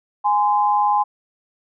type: tone pair together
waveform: sine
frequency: 830.6 / 1031.2 Hz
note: G#5 / C6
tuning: 0 / -26 cents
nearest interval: major third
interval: 374 cents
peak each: -16 / -19 dBFS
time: 0.24-1.04 s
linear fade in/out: 20 ms
effects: none